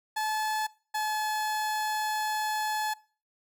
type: tone pair in turn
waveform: 30% pulse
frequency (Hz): 863 / 857.5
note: A5 / A5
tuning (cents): -34 / -45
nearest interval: unison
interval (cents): 11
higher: first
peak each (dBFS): -25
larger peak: neither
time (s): 0.16-0.67 / 0.94-2.94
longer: second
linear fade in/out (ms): 10
effects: noise-tail reverb RT60 0.4 s tail -22 dB re dry